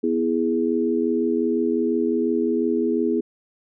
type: chord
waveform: sine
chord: E major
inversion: second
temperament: equal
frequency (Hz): 246.9 / 329.6 / 415.3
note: B3 / E4 / G#4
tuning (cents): 0 / 0 / 0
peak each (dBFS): -23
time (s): 0.03-3.21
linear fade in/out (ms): 10
effects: none